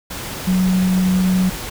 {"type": "tone in noise", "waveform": "sine", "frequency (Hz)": 185, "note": "F#3", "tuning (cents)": 0, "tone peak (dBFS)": -13, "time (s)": [0.47, 1.5], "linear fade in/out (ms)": 10, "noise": "pink", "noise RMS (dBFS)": -28, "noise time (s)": [0.1, 1.7], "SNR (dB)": 12, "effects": []}